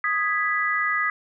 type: chord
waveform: sine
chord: G# minor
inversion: second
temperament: equal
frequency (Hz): 1244.5 / 1661.2 / 1975.5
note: D#6 / G#6 / B6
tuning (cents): 0 / 0 / 0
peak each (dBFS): -25 / -27 / -24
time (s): 0.04-1.1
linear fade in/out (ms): 2
effects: none